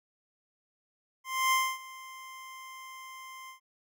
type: tone with ADSR envelope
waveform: 25% pulse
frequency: 1046.5 Hz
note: C6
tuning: in tune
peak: -19 dBFS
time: 1.24-3.6 s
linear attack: 280 ms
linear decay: 260 ms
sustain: -21 dB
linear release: 110 ms
effects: none